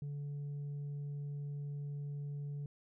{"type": "tone", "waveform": "sine", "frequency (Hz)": 144, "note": "D3", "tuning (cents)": -34, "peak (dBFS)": -36, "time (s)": [0.02, 2.66], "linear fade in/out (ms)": 2, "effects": ["tanh soft clip ceiling -38 dBFS"]}